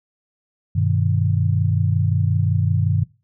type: chord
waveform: sine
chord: G augmented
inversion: none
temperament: equal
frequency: 98 / 123.47 / 155.56 Hz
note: G2 / B2 / D#3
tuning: 0 / 0 / 0 cents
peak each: -18 / -22 / -21 dBFS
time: 0.75-3.04 s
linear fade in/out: 10 ms
effects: noise-tail reverb RT60 0.3 s tail -20 dB re dry